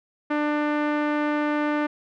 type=tone with low-pass filter; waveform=sawtooth; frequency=297.5 Hz; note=D4; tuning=22 cents sharp; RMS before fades=-24 dBFS; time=0.3-1.87 s; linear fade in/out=10 ms; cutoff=1800 Hz; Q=1.4; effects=none